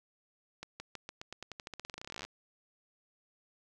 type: accelerating click train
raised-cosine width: 0.2 ms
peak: -25 dBFS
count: 30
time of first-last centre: 0.63-2.25 s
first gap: 170 ms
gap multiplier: 0.9
effects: none